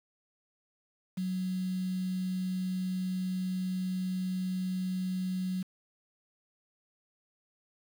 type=tone with quantisation; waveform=sine; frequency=185 Hz; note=F#3; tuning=in tune; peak=-30 dBFS; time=1.17-5.63 s; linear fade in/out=10 ms; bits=8; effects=none